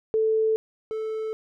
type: tone pair in turn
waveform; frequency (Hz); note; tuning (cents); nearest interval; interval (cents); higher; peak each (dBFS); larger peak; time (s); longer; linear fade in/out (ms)
sine / triangle; 440 / 438.3; A4 / A4; 0 / -7; unison; 7; first; -19 / -25; first; 0.14-0.56 / 0.91-1.33; neither; 0
effects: none